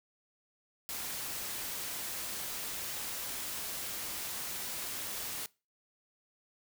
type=noise; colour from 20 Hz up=white; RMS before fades=-39 dBFS; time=0.89-5.46 s; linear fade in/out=0 ms; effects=noise-tail reverb RT60 0.3 s tail -23 dB re dry